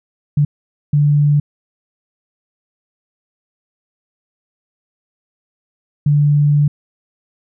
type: tone bursts at uneven times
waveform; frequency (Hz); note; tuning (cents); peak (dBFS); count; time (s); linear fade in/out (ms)
sine; 146.3; D3; -6; -9; 3; 0.37-0.45 / 0.93-1.4 / 6.06-6.68; 5
effects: none